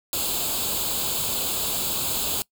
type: noise with comb filter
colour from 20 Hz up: white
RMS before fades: -26 dBFS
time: 0.13-2.42 s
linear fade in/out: 0 ms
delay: 0.26 ms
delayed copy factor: +0.8
effects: noise-tail reverb RT60 0.1 s tail -23 dB re dry